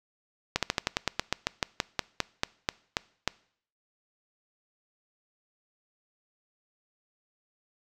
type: slowing click train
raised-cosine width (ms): 0.2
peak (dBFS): -7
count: 18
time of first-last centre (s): 0.56-3.276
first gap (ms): 67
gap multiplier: 1.1
effects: noise-tail reverb RT60 0.6 s tail -23 dB re dry